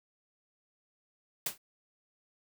white noise with exponential decay, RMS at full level -28 dBFS, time 1.46-1.58 s, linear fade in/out 5 ms, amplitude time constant 26 ms, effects none

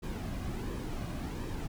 brown noise with flanger, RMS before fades -37 dBFS, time 0.02-1.68 s, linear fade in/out 20 ms, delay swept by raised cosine 1.4 to 2.29 ms, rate 1.4 Hz, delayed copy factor -0.5, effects none

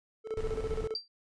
triangle tone with tremolo, 440 Hz, A4, in tune, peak -28 dBFS, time 0.24-0.97 s, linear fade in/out 50 ms, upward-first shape square, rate 15 Hz, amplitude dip 75%
brown noise, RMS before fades -37 dBFS, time 0.37-0.87 s, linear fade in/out 2 ms
sine tone with exponential decay, 4700 Hz, D8, 1 cent sharp, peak -28 dBFS, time 0.95-1.08 s, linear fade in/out 2 ms, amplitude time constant 27 ms
effects noise-tail reverb RT60 0.1 s tail -26 dB re dry + resampled to 22050 Hz

